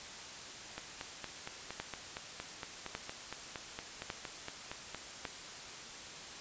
two click trains, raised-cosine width 0.3 ms, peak -21 / -24 dBFS, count 4 / 19, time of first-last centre 1.8-5.252 / 0.78-4.947 s, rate 0.869 / 4.32 Hz, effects white hiss -47 dBFS RMS until 6.4 s + resampled to 16000 Hz

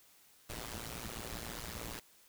pink noise with amplitude modulation, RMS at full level -40 dBFS, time 0.49-2 s, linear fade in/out 10 ms, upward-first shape sine, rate 115 Hz, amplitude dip 90%, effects white hiss -64 dBFS RMS until 2.28 s

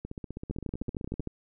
two click trains, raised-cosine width 3 ms, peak -20 / -24 dBFS, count 11 / 19, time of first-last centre 0.51-1.273 / 0.05-1.204 s, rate 13.1 / 15.6 Hz, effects none

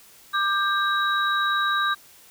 sine tone cluster, 1189 / 1586 / 3842 Hz, D6 / G6 / B7, +21 / +20 / -48 cents, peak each -23 / -24 / -28 dBFS, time 0.33-1.95 s, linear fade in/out 20 ms, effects white hiss -51 dBFS RMS until 2.3 s

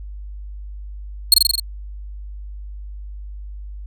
sawtooth tone with echo, 4300 Hz, C8, 47 cents sharp, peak -3 dBFS, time 1.32-1.34 s, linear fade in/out 2 ms, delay 43 ms, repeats 6, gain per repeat -2 dB, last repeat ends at 1.598 s, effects added 50 Hz sine -30 dBFS peak until 3.86 s

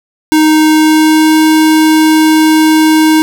square tone with pitch glide, 311.1 to 313.6 Hz, D#4 to D#4, 0 to +14 cents, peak -5 dBFS, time 0.32-3.22 s, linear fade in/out 0 ms, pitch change +14 cents, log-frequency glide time 0.72-1.39 s, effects none

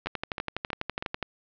two click trains, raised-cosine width 0.3 ms, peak -13 / -16 dBFS, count 15 / 4, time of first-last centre 0.07-1.227 / 0.06-1.025 s, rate 12.1 / 3.11 Hz, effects low-pass 4000 Hz 12 dB/octave

